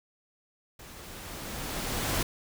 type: noise with level ramp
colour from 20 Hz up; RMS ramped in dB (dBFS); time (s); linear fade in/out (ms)
pink; -48 to -28; 0.79-2.23; 5
effects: none